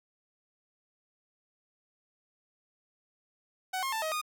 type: tone with pitch steps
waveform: sawtooth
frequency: 749 / 1071 / 887 / 631 / 1230 Hz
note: F#5 / C6 / A5 / D#5 / D#6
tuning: +21 / +40 / +14 / +24 / -20 cents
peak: -27 dBFS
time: 3.73-4.215 s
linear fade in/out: 10 ms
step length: 97 ms
effects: 11-bit